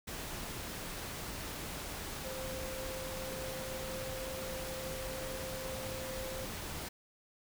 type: tone in noise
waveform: sine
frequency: 523.3 Hz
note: C5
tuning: in tune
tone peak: -42 dBFS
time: 2.24-6.46 s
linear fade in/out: 10 ms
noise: pink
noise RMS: -42 dBFS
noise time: 0.07-6.89 s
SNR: -3 dB
effects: none